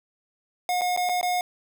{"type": "tone with dropouts", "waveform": "square", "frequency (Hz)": 720, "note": "F#5", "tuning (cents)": -47, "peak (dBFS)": -23, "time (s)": [0.69, 1.41], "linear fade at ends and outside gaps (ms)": 1, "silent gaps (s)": [[0.811, 0.817], [0.964, 0.974], [1.09, 1.094], [1.212, 1.229]], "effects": []}